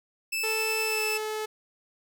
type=tone; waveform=sawtooth; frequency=2630 Hz; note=E7; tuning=5 cents flat; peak=-24 dBFS; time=0.32-1.18 s; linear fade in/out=10 ms
type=tone with pitch glide; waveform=sawtooth; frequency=440 to 431.4 Hz; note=A4 to A4; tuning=0 to -34 cents; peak=-26 dBFS; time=0.43-1.46 s; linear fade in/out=10 ms; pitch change=-34 cents; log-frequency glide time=0.84-1.03 s
effects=none